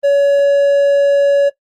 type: tone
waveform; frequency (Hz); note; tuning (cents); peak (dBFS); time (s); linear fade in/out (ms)
triangle; 564; C#5; +30; -6; 0.03-1.5; 20
effects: noise-tail reverb RT60 0.1 s tail -17 dB re dry + Opus 24 kbps